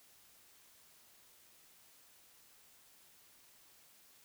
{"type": "silence", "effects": ["white hiss -64 dBFS RMS until 4.24 s"]}